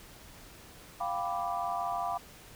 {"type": "chord", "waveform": "sine", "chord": "G dominant seventh", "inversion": "third", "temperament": "equal", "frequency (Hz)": [698.5, 784, 987.8, 1174.7], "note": ["F5", "G5", "B5", "D6"], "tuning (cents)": [0, 0, 0, 0], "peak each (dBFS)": [-34, -37, -37, -37], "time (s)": [1, 2.18], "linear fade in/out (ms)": 10, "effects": ["pink hiss -52 dBFS RMS until 2.55 s"]}